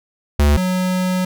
square tone pair in turn, 73 / 183.95 Hz, D2 / F#3, -10 / -10 cents, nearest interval octave + major third, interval 1600 cents, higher second, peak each -11 / -17 dBFS, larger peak first, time 0.39-0.57 / 0.57-1.25 s, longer second, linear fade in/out 5 ms, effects none

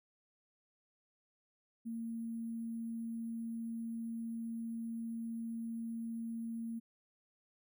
sine tone with sample-and-hold, 228.8 Hz, A#3, 32 cents flat, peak -38 dBFS, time 1.85-6.8 s, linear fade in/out 20 ms, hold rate 11025 Hz, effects none

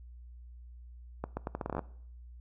accelerating click train, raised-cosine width 1 ms, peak -20 dBFS, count 12, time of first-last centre 1.24-1.792 s, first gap 130 ms, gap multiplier 0.78, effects noise-tail reverb RT60 0.6 s tail -20 dB re dry + added 60 Hz sine -47 dBFS peak until 2.4 s

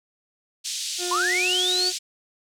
pink band-pass noise, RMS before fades -30 dBFS, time 0.64-1.99 s, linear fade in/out 20 ms, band 3400 to 8400 Hz, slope 24 dB/octave
35% pulse tone with pitch glide, 356.1 to 364.2 Hz, F4 to F#4, +34 to -27 cents, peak -27 dBFS, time 0.98-1.93 s, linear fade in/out 50 ms, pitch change +39 cents, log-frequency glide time 1.14-1.46 s
sine linear sweep, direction up, 988 to 4649 Hz, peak -21 dBFS, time 1.11-1.9 s, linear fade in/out 5 ms
effects none

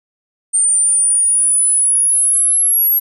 sine exponential sweep, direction up, 8870 to 11570 Hz, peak -10 dBFS, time 0.53-3 s, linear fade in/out 20 ms, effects none

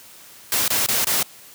white noise bursts, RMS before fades -20 dBFS, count 4, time 0.52-1.229 s, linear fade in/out 2 ms, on 160 ms, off 23 ms, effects white hiss -45 dBFS RMS until 1.54 s + high-pass 80 Hz 12 dB/octave

